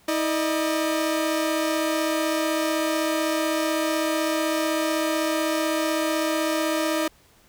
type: tone pair together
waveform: sawtooth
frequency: 320 / 604.1 Hz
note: D#4 / D5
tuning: +49 / +49 cents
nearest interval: major seventh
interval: 1100 cents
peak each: -20 / -22 dBFS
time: 0.08-7.08 s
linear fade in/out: 5 ms
effects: pink hiss -57 dBFS RMS until 7.48 s